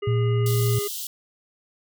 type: harmonic tone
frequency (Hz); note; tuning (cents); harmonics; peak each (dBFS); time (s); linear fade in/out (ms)
408.8; G#4; -27; 1 / 3 / 5 / 7; -26 / -38 / -42 / -42; 0.02-0.88; 10
type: tone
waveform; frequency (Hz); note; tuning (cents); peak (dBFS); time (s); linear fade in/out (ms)
sine; 116.54; A#2; 0; -19; 0.07-0.79; 5
type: high-pass noise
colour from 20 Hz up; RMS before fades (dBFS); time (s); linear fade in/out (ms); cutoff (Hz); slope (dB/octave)
white; -32; 0.46-1.07; 2; 2900; 96
effects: none